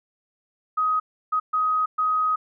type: tone bursts at uneven times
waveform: sine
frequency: 1258 Hz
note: D#6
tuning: 19 cents sharp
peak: -19 dBFS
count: 4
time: 0.77-1 / 1.32-1.4 / 1.53-1.86 / 1.98-2.36 s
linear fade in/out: 10 ms
effects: none